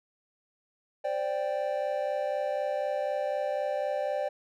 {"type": "chord", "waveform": "triangle", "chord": "C suspended second", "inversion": "none", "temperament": "equal", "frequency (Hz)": [523.3, 587.3, 784], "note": ["C5", "D5", "G5"], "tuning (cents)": [0, 0, 0], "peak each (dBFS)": [-32, -28, -33], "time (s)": [1.04, 4.29], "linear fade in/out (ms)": 10, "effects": []}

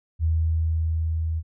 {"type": "tone with level ramp", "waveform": "sine", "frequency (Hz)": 80.7, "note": "E2", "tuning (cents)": -36, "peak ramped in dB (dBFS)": [-18, -23], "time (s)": [0.19, 1.43], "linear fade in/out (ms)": 50, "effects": []}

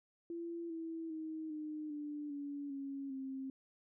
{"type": "tone with pitch steps", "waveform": "sine", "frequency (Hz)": [338.4, 327.1, 316.1, 305.5, 295.3, 285.4, 275.8, 266.6], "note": ["E4", "E4", "D#4", "D#4", "D4", "D4", "C#4", "C4"], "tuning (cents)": [45, -13, 27, -32, 10, -49, -9, 33], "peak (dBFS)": -40, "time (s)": [0.3, 3.5], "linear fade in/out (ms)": 2, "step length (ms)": 400, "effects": []}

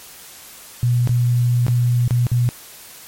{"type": "tone with dropouts", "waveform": "sine", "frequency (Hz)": 121.8, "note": "B2", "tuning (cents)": -24, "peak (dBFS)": -13, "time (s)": [0.83, 2.49], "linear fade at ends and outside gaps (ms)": 0, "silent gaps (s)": [[1.074, 1.093], [1.666, 1.682], [2.078, 2.108], [2.268, 2.316]], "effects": ["white hiss -40 dBFS RMS until 3.07 s", "MP3 64 kbps"]}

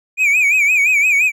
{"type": "tone with vibrato", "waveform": "triangle", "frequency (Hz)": 2383, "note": "D7", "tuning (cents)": 25, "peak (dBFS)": -9, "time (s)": [0.17, 1.32], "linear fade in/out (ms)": 50, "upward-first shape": "sine", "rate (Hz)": 5.8, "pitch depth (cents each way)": 120, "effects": []}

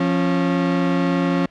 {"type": "tone pair together", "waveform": "35% pulse", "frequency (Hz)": [174.61, 273], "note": ["F3", "C#4"], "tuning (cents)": [0, -26], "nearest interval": "minor sixth", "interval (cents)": 774, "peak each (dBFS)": -18, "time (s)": [0, 1.46], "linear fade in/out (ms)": 5, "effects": ["pink hiss -53 dBFS RMS until 1.5 s", "low-pass 3000 Hz 12 dB/octave"]}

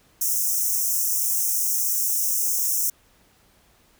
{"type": "high-pass noise", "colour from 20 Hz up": "white", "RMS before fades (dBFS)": -23, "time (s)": [0.21, 2.9], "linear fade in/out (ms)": 5, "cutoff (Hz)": 5500, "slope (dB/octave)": 96, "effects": ["pink hiss -59 dBFS RMS until 3.99 s"]}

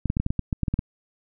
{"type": "clicks", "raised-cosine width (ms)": 5, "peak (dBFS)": -11, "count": 12, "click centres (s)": [0.057, 0.101, 0.169, 0.2, 0.264, 0.305, 0.393, 0.528, 0.633, 0.682, 0.74, 0.791], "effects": []}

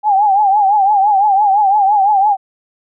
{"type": "tone with vibrato", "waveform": "sine", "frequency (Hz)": 809, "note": "G#5", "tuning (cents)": -46, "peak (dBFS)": -8, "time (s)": [0.03, 2.37], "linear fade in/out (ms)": 50, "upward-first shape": "triangle", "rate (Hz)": 5.9, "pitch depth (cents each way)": 120, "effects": []}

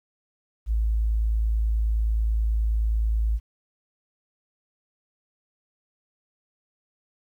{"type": "tone", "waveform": "sine", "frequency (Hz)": 54.7, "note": "A1", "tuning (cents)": -9, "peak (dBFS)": -20, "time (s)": [0.66, 3.4], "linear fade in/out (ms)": 50, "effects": ["10-bit"]}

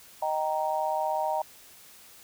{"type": "chord", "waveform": "sine", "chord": "Eb major", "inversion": "none", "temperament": "just", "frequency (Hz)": [622.3, 777.8, 933.4], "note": ["Eb5", "G5", "Bb5"], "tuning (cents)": [0, -14, 2], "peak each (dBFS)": -30, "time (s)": [0.22, 1.42], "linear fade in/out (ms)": 5, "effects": ["white hiss -52 dBFS RMS until 2.23 s"]}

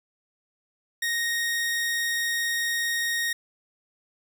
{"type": "tone", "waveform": "sawtooth", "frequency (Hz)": 1864.7, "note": "A#6", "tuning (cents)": 0, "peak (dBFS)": -21, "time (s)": [1.02, 3.33], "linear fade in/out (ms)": 5, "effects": []}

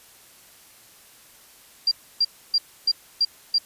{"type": "tone bursts", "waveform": "sine", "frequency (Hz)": 4757, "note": "D8", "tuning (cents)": 21, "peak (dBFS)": -16, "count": 6, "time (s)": [1.87, 3.584], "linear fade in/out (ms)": 5, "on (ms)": 44, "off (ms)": 290, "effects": ["white hiss -51 dBFS RMS until 3.65 s", "resampled to 32000 Hz"]}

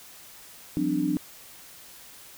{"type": "tone cluster", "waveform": "sine", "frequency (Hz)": [172.7, 191.1, 259.9, 297.8], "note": ["F3", "G3", "C4", "D4"], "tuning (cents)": [-19, -44, -11, 24], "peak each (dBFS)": [-32, -33, -29, -25], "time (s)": [0.77, 1.17], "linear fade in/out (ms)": 0, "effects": ["white hiss -48 dBFS RMS until 2.37 s"]}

